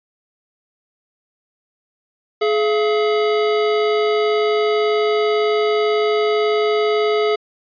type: tone pair together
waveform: square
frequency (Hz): 424.1 / 680.8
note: G#4 / F5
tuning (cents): +36 / -44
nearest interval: minor sixth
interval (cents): 820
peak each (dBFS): -16 / -24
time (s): 2.41-7.36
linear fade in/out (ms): 10
effects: resampled to 11025 Hz